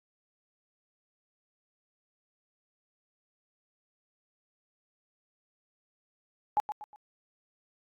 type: tone with echo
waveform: sine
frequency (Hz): 841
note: G#5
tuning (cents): +22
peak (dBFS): -22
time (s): 6.57-6.6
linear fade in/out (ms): 0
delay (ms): 120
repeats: 3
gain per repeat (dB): -9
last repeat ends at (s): 6.96
effects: AAC 64 kbps